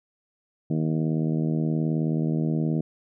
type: harmonic tone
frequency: 78.9 Hz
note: D#2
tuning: 25 cents sharp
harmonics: 2 / 3 / 4 / 5 / 6 / 7 / 8 / 9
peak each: -24 / -28 / -30 / -37 / -39 / -46 / -41 / -49 dBFS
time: 0.7-2.81 s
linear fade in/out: 5 ms
effects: none